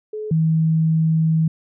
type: tone pair in turn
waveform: sine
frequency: 428 / 160.32 Hz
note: A4 / E3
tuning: -48 / -48 cents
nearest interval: octave + perfect fourth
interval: 1700 cents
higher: first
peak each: -25 / -14 dBFS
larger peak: second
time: 0.13-0.31 / 0.31-1.48 s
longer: second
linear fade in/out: 5 ms
effects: none